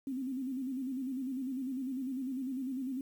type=tone with vibrato; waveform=sine; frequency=261.6 Hz; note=C4; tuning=in tune; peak=-34 dBFS; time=0.07-3.01 s; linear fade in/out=2 ms; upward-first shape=square; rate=10 Hz; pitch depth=70 cents each way; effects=10-bit